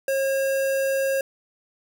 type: tone with notch filter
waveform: square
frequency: 541 Hz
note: C#5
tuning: 42 cents flat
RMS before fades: -23 dBFS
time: 0.08-1.21 s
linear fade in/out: 2 ms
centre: 4000 Hz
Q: 1.7
effects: none